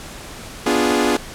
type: chord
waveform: sawtooth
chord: B diminished seventh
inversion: none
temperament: equal with one note detuned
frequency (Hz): 246.9 / 293.7 / 350.4 / 415.3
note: B3 / D4 / F4 / Ab4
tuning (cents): 0 / 0 / +6 / 0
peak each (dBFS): -17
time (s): 0.66-1.17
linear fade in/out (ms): 5
effects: pink hiss -35 dBFS RMS until 1.34 s + low-pass 11000 Hz 12 dB/octave